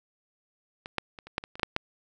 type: clicks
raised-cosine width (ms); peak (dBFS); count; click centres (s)
0.3; -22 / -11 / -26 / -29 / -11 / -23 / -27 / -21 / -7 / -10; 10; 0.859 / 0.983 / 1.188 / 1.27 / 1.381 / 1.439 / 1.555 / 1.596 / 1.632 / 1.764
effects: none